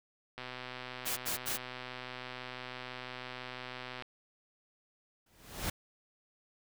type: click train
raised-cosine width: 0.3 ms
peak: -26 dBFS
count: 460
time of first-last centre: 0.38-4.023 s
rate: 126 Hz
type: noise bursts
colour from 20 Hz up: white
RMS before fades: -35 dBFS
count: 3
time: 1.05-1.576 s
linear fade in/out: 20 ms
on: 120 ms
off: 83 ms
type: noise with exponential growth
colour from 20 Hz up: pink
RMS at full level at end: -32 dBFS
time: 5.26-5.7 s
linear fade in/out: 5 ms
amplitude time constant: 94 ms
effects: none